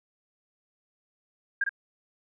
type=tone with echo; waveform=sine; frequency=1611 Hz; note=G6; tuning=47 cents sharp; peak=-22 dBFS; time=1.61-1.64 s; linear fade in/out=5 ms; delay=53 ms; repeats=1; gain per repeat=-4 dB; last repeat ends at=1.693 s; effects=none